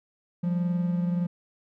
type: tone pair together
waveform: triangle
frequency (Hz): 174.61 / 195.99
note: F3 / G3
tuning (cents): 0 / 0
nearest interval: major second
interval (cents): 200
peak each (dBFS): -22 / -32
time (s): 0.43-1.27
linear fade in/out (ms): 10
effects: none